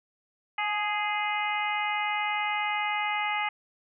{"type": "harmonic tone with a mistuned harmonic", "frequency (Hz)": 415.3, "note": "G#4", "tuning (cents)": 0, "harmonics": [2, 3, 4, 5, 6, 7], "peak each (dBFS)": [-30, -34, -40, -31, -36, -38], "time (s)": [0.58, 3.49], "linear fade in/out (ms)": 5, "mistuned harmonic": 2, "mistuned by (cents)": 22, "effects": []}